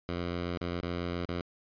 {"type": "tone with dropouts", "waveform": "10% pulse", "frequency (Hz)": 87.31, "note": "F2", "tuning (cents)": 0, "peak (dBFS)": -24, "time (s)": [0.09, 1.41], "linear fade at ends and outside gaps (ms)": 0, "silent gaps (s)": [[0.574, 0.612], [0.81, 0.83], [1.254, 1.289]], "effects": ["resampled to 11025 Hz"]}